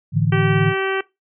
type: chord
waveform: sine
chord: A suspended fourth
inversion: none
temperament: equal with one note detuned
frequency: 108.05 / 146.83 / 164.81 Hz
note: A2 / D3 / E3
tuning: -31 / 0 / 0 cents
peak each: -20 / -18 / -20 dBFS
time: 0.12-0.74 s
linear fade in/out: 50 ms
type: harmonic tone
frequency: 385.6 Hz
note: G4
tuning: 28 cents flat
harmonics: 1 / 2 / 3 / 4 / 5 / 6 / 7 / 8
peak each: -21 / -29 / -28 / -26 / -29 / -31 / -33 / -34 dBFS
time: 0.32-1.01 s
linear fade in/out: 5 ms
effects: noise-tail reverb RT60 0.2 s tail -20 dB re dry